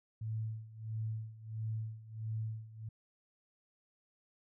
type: tone with tremolo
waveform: sine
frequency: 110.3 Hz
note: A2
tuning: 5 cents sharp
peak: -34 dBFS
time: 0.21-2.89 s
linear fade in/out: 5 ms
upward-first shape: sine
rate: 1.5 Hz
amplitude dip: 85%
effects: none